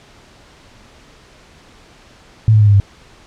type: tone with pitch steps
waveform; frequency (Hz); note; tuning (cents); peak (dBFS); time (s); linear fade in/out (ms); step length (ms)
sine; 110 / 107.3 / 104.67 / 102.1 / 99.6; A2 / A2 / G#2 / G#2 / G2; 0 / -43 / +14 / -29 / +28; -6; 2.48-2.8; 0; 64
effects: pink hiss -45 dBFS RMS until 3.26 s + low-pass 6000 Hz 12 dB/octave